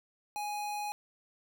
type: tone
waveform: square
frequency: 831 Hz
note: G#5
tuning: 1 cent sharp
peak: -35 dBFS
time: 0.36-0.92 s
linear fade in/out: 0 ms
effects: none